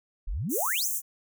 sine exponential sweep, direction up, 30.87 to 7830 Hz, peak -28 dBFS, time 0.27-0.88 s, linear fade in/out 10 ms
white high-pass noise, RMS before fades -30 dBFS, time 0.49-1.02 s, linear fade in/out 50 ms, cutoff 6000 Hz, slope 96 dB/octave
effects none

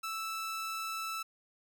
sawtooth tone, 1318.5 Hz, E6, in tune, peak -32 dBFS, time 0.03-1.23 s, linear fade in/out 10 ms, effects none

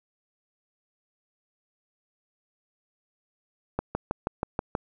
click train, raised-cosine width 1 ms, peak -12 dBFS, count 7, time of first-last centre 3.79-4.752 s, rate 6.24 Hz, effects none

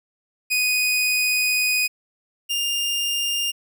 sawtooth tone pair in turn, 2489 / 2806 Hz, D#7 / F7, 0 / +8 cents, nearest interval major second, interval 208 cents, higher second, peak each -15 / -18 dBFS, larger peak first, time 0.5-1.88 / 2.49-3.52 s, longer first, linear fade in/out 20 ms, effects none

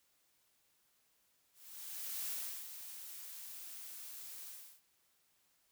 blue noise with ADSR envelope, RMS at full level -40 dBFS, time 1.53-4.82 s, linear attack 750 ms, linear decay 390 ms, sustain -9 dB, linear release 340 ms, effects white hiss -75 dBFS RMS until 5.71 s

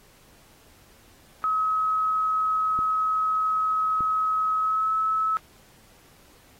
sine tone with pitch glide, 1278 to 1297.3 Hz, D#6 to E6, +46 to -28 cents, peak -21 dBFS, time 1.44-5.37 s, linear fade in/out 0 ms, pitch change +26 cents, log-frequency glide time 4.58-4.93 s
clicks, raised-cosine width 3 ms, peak -24 dBFS, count 2, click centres 2.79 / 4.007 s
effects pink hiss -56 dBFS RMS until 6.59 s + AAC 48 kbps

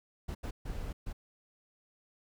brown noise bursts at uneven times, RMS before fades -38 dBFS, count 4, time 0.28-0.35 / 0.43-0.51 / 0.65-0.93 / 1.06-1.13 s, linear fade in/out 10 ms, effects none

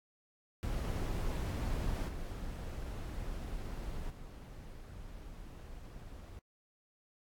brown noise with level steps, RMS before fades -35 / -41 / -48 dBFS, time 0.63-6.39 s, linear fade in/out 0 ms, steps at 2.08 / 4.1 s, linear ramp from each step 5 ms, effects AAC 64 kbps

